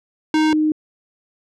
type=tone pair in turn; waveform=square / sine; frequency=311.1 / 308.1 Hz; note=D#4 / D#4; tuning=0 / -17 cents; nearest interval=unison; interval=17 cents; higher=first; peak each=-14 dBFS; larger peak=neither; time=0.34-0.53 / 0.53-0.72 s; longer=neither; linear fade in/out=2 ms; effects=low-pass 5000 Hz 12 dB/octave